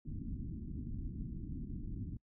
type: low-pass noise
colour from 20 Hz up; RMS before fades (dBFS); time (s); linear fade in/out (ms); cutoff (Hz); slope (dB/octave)
pink; -42; 0.05-2.17; 5; 300; 48
effects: noise-tail reverb RT60 0.1 s tail -26 dB re dry